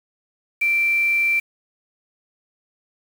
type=tone with quantisation; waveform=sine; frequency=2349 Hz; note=D7; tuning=in tune; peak=-16 dBFS; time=0.61-1.4 s; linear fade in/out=10 ms; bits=6; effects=none